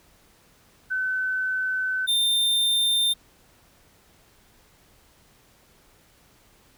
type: tone pair in turn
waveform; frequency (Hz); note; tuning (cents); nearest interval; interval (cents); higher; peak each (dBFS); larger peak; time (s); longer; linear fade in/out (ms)
sine / square; 1518 / 3610; F#6 / A7; +44 / +44; octave + minor third; 1500; second; -23 / -20; second; 0.9-2.07 / 2.07-3.14; first; 20
effects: pink hiss -58 dBFS RMS until 6.77 s